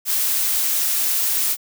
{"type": "noise", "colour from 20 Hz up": "blue", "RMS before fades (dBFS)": -20, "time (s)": [0.05, 1.57], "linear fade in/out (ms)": 50, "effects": []}